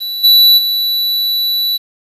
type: tone with level steps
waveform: square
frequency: 3951 Hz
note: B7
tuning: in tune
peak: -19 / -5 / -13 dBFS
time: 0-1.78 s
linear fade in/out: 20 ms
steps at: 0.23 / 0.57 s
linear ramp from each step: 20 ms
effects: resampled to 32000 Hz + 7-bit